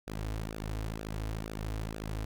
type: tone with flanger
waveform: sawtooth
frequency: 53.6 Hz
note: A1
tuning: 45 cents flat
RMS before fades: -37 dBFS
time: 0.07-2.25 s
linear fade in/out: 5 ms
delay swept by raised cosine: 0.94 to 5.44 ms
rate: 2.1 Hz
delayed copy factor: -0.75
effects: none